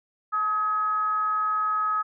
sine tone with frequency modulation, 1270 Hz, D#6, 35 cents sharp, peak -22 dBFS, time 0.32-2.03 s, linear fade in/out 20 ms, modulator 407 Hz, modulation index 0.29, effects none

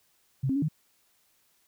sine tone with pitch steps, 133.8 / 267.6 / 282.1 / 154.6 Hz, C3 / C4 / C#4 / D#3, +39 / +39 / +30 / -11 cents, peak -24 dBFS, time 0.43-0.686 s, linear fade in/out 10 ms, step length 64 ms, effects white hiss -68 dBFS RMS until 1.67 s

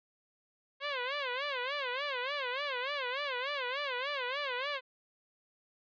10% pulse tone with vibrato, 535 Hz, C5, 38 cents sharp, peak -25 dBFS, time 0.8-4.81 s, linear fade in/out 50 ms, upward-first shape sine, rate 3.4 Hz, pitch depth 160 cents each way, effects resampled to 11025 Hz

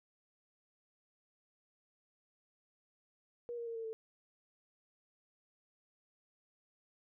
sine tone with pitch steps, 477.3 / 468.8 / 460.5 / 452.3 / 444.3 Hz, A#4 / A#4 / A#4 / A4 / A4, +41 / +10 / -21 / +48 / +17 cents, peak -39 dBFS, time 3.49-3.93 s, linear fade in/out 0 ms, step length 88 ms, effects none

